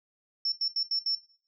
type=tone bursts at uneven times; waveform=sine; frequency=5400 Hz; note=E8; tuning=41 cents sharp; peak=-26 dBFS; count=5; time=0.45-0.52 / 0.61-0.68 / 0.76-0.83 / 0.91-0.99 / 1.06-1.15 s; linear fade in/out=2 ms; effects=noise-tail reverb RT60 0.5 s tail -17 dB re dry